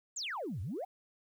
sine exponential two-way sweep, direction down then up, 7902 to 82.41 to 822 Hz, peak -35 dBFS, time 0.16-0.85 s, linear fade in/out 10 ms, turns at 0.61 s, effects tanh soft clip ceiling -31 dBFS + 11-bit

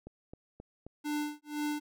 click train, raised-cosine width 2 ms, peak -32 dBFS, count 4, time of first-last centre 0.07-0.866 s, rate 3.77 Hz
square tone with tremolo, 297.3 Hz, D4, 21 cents sharp, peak -31 dBFS, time 1.04-1.8 s, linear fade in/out 20 ms, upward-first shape sine, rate 2 Hz, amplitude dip 100%
effects none

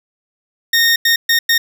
20% pulse tone bursts at uneven times, 1846 Hz, A#6, 17 cents flat, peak -5 dBFS, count 4, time 0.73-0.96 / 1.05-1.16 / 1.29-1.39 / 1.49-1.58 s, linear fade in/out 5 ms, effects none

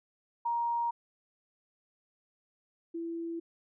sine tone pair in turn, 940 / 334 Hz, A#5 / E4, +14 / +23 cents, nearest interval octave + tritone, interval 1791 cents, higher first, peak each -28 / -34 dBFS, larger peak first, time 0.45-0.91 / 2.94-3.4 s, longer neither, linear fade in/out 10 ms, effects none

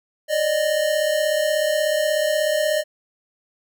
square tone pair together, 578.5 / 615 Hz, D5 / D#5, -26 / -20 cents, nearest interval minor second, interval 106 cents, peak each -25 / -20 dBFS, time 0.28-2.84 s, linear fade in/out 50 ms, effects none

